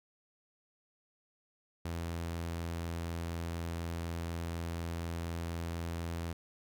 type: tone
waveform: sawtooth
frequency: 84.1 Hz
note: E2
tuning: 35 cents sharp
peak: -32 dBFS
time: 1.85-6.33 s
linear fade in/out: 5 ms
effects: none